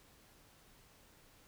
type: silence
effects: pink hiss -64 dBFS RMS until 1.47 s